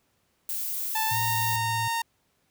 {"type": "noise", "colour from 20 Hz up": "violet", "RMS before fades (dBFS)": -31, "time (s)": [0.49, 1.56], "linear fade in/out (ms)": 2}
{"type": "tone with pitch glide", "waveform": "sawtooth", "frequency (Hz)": [880, 921.1], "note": ["A5", "A#5"], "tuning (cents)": [0, -21], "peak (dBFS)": -22, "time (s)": [0.95, 2.02], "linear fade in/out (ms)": 5, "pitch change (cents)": 79, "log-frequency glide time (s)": [1.08, 1.17]}
{"type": "tone with vibrato", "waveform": "sine", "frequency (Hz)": 112.7, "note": "A2", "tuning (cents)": 42, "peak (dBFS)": -31, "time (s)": [1.11, 1.88], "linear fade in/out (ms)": 5, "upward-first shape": "sine", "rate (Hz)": 19, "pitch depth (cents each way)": 44}
{"effects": ["pink hiss -70 dBFS RMS until 2.5 s", "high-pass 60 Hz 12 dB/octave"]}